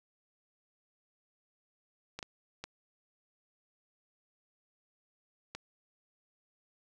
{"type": "clicks", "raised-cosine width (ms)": 0.2, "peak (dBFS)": -23, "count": 4, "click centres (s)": [2.19, 2.228, 2.64, 5.55], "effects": []}